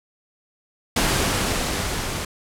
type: noise with level ramp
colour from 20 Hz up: pink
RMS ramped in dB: -19 to -28 dBFS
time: 0.96-2.25 s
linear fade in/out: 5 ms
effects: low-pass 11000 Hz 12 dB/octave